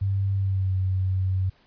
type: tone with pitch glide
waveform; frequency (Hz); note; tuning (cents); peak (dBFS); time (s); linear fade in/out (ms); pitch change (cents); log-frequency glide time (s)
sine; 97.9 to 93.97; G2 to F#2; -2 to +27; -21; 0.01-1.5; 10; -71; 0.35-0.74
effects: pink hiss -60 dBFS RMS until 1.66 s + resampled to 11025 Hz